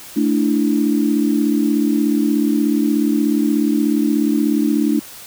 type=chord; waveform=sine; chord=A suspended fourth; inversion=none; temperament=just; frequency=220 / 293.3 / 330 Hz; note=A3 / D4 / E4; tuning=0 / -2 / +2 cents; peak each=-18 / -16 / -21 dBFS; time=0.16-5 s; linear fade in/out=10 ms; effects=white hiss -37 dBFS RMS until 5.26 s